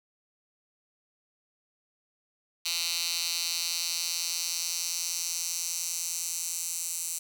10% pulse tone with high-pass filter sweep, 170.1 Hz, F3, 45 cents flat, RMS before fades -32 dBFS, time 2.65-7.19 s, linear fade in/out 10 ms, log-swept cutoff 3900 to 7600 Hz, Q 2, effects none

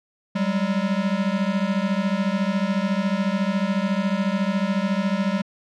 square beating tone pair, 188.8 / 202.8 Hz, F#3 / G#3, +35 / -41 cents, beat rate 14 Hz, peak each -24 dBFS, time 0.35-5.42 s, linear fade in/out 10 ms, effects low-pass 4000 Hz 12 dB/octave

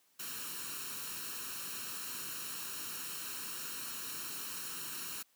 white noise with comb filter, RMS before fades -42 dBFS, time 0.19-5.23 s, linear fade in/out 10 ms, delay 0.72 ms, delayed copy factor +0.7, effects white hiss -71 dBFS RMS until 5.35 s + high-pass 150 Hz 12 dB/octave

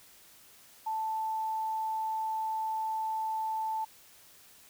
sine tone, 880 Hz, A5, in tune, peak -30 dBFS, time 0.86-3.85 s, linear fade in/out 10 ms, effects white hiss -57 dBFS RMS until 4.69 s

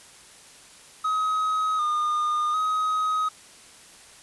triangle tone with pitch steps, 1268 / 1218 / 1262 Hz, D#6 / D#6 / D#6, +32 / -37 / +24 cents, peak -20 dBFS, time 1.04-3.29 s, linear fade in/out 10 ms, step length 750 ms, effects white hiss -49 dBFS RMS until 4.22 s + resampled to 24000 Hz

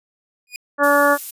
sawtooth tone with exponential growth, 2460 Hz, D#7, 20 cents flat, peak -21 dBFS, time 0.47-0.56 s, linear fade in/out 1 ms, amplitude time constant 18 ms
harmonic tone, 286.7 Hz, D4, 42 cents flat, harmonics 1 / 2 / 3 / 4 / 5 / 6, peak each -22 / -16 / -22 / -18 / -19 / -21 dBFS, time 0.78-1.18 s, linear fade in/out 50 ms
violet noise, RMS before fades -28 dBFS, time 0.83-1.31 s, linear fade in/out 10 ms
effects resampled to 32000 Hz

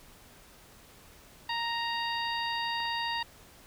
harmonic tone, 932.3 Hz, A#5, in tune, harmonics 1 / 2 / 3 / 4 / 5, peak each -33 / -36 / -38 / -39 / -40 dBFS, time 1.49-3.23 s, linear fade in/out 5 ms
clicks, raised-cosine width 0.5 ms, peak -33 dBFS, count 2, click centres 2.803 / 2.854 s
effects pink hiss -55 dBFS RMS until 3.66 s

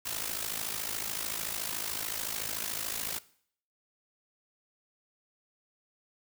white noise with amplitude modulation, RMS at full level -32 dBFS, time 0.05-3.19 s, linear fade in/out 10 ms, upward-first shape sine, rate 53.7 Hz, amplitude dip 75%, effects noise-tail reverb RT60 0.6 s tail -19 dB re dry

